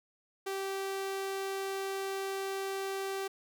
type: tone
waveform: sawtooth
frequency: 388.7 Hz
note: G4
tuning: 15 cents flat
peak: -30 dBFS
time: 0.46-3.28 s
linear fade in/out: 10 ms
effects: none